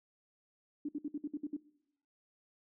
sine tone bursts, 293.7 Hz, D4, in tune, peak -34 dBFS, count 8, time 0.85-1.567 s, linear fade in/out 5 ms, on 38 ms, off 59 ms, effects noise-tail reverb RT60 0.8 s tail -21 dB re dry

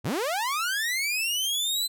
sawtooth linear sweep, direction up, 77.1 to 4077 Hz, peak -22 dBFS, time 0.04-1.88 s, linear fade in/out 20 ms, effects none

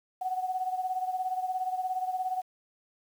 sine beating tone pair, 740 / 757 Hz, F#5 / F#5, 0 / +39 cents, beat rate 17 Hz, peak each -30 / -35 dBFS, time 0.21-2.42 s, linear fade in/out 10 ms, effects 9-bit

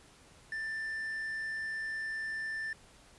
triangle tone, 1775 Hz, A6, 15 cents sharp, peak -33 dBFS, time 0.52-2.73 s, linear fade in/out 2 ms, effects pink hiss -59 dBFS RMS until 3.18 s + resampled to 24000 Hz

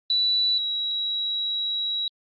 sine tone pair in turn, 3954 / 3875 Hz, B7 / B7, +1 / -34 cents, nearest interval unison, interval 35 cents, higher first, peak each -19 / -24 dBFS, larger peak first, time 0.1-0.58 / 0.58-2.08 s, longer second, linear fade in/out 2 ms, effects Opus 32 kbps

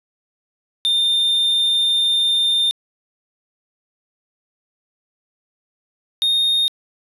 triangle tone pair in turn, 3613 / 3691 Hz, A7 / A#7, +45 / -18 cents, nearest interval unison, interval 37 cents, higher second, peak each -13 dBFS, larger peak neither, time 0.85-2.71 / 6.22-6.68 s, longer first, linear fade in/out 0 ms, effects resampled to 32000 Hz + 9-bit

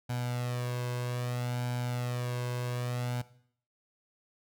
sawtooth tone with flanger, 122.8 Hz, B2, 9 cents flat, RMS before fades -34 dBFS, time 0.09-3.22 s, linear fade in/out 10 ms, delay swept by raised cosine 1.3 to 1.92 ms, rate 0.62 Hz, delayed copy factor +0.65, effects noise-tail reverb RT60 0.6 s tail -17 dB re dry

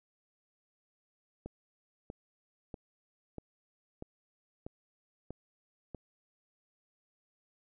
click train, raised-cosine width 2 ms, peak -28 dBFS, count 8, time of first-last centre 1.46-5.947 s, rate 1.56 Hz, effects none

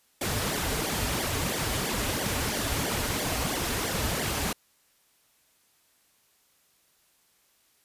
pink noise with flanger, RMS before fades -29 dBFS, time 0.21-4.53 s, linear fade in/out 5 ms, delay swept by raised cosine 0.74 to 6.04 ms, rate 3 Hz, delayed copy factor -1, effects white hiss -66 dBFS RMS until 7.84 s + resampled to 32000 Hz

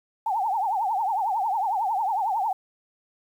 sine tone with vibrato, 829 Hz, G#5, 3 cents flat, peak -22 dBFS, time 0.26-2.53 s, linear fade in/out 5 ms, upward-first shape triangle, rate 11 Hz, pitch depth 230 cents each way, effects 9-bit

